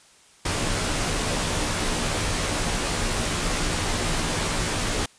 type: noise with comb filter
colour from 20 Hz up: pink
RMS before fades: -25 dBFS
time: 0.45-5.06 s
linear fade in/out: 5 ms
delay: 15 ms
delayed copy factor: -0.6
effects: white hiss -54 dBFS RMS until 5.18 s + resampled to 22050 Hz